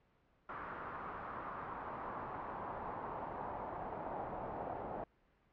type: noise with band-pass filter sweep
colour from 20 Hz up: brown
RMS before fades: -44 dBFS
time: 0.49-5.04 s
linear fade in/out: 2 ms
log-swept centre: 1300 to 710 Hz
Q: 2.4
effects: pink hiss -72 dBFS RMS until 5.52 s + low-pass 2000 Hz 12 dB/octave